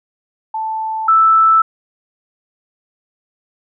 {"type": "tone pair in turn", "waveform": "sine", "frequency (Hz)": [880, 1318.5], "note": ["A5", "E6"], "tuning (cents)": [0, 0], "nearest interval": "perfect fifth", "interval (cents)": 700, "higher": "second", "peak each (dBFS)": [-18, -7], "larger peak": "second", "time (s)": [[0.54, 1.08], [1.08, 1.62]], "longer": "neither", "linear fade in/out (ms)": 5, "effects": []}